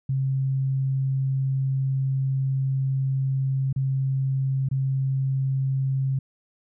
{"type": "tone with dropouts", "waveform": "sine", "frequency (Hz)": 134.1, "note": "C3", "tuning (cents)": 43, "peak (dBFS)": -21, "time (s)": [0.09, 6.19], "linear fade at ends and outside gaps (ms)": 5, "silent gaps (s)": [[3.728, 3.761], [4.688, 4.712]], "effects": []}